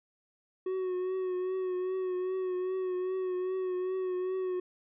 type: tone with vibrato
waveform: triangle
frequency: 370 Hz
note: F#4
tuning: in tune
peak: -28 dBFS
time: 0.66-4.6 s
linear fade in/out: 5 ms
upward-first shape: triangle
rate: 2.5 Hz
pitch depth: 38 cents each way
effects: resampled to 8000 Hz